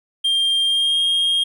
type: tone with pitch glide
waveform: triangle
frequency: 3194 to 3237 Hz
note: G7 to G#7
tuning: +32 to -45 cents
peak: -14 dBFS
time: 0.24-1.44 s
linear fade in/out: 10 ms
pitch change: +23 cents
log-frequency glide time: 0.64-1 s
effects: none